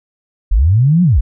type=linear two-way sweep; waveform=sine; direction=up then down; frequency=37.96 to 185 to 37.96 Hz; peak=-7 dBFS; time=0.51-1.21 s; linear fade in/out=10 ms; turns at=1.03 s; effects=none